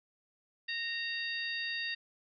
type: harmonic tone with a mistuned harmonic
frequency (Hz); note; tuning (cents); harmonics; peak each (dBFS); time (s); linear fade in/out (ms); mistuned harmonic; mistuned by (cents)
928; A#5; -8; 2 / 3 / 4 / 5; -37 / -40 / -41 / -42; 0.68-1.95; 10; 3; -20
effects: none